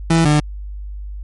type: tone pair in turn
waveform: 30% pulse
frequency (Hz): 164.81 / 149.4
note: E3 / D3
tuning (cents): 0 / +30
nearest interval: major second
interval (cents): 170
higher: first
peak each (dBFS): -8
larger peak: neither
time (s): 0.1-0.25 / 0.25-0.4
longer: neither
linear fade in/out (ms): 5
effects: added 50 Hz sine -26 dBFS peak until 1.23 s + MP3 48 kbps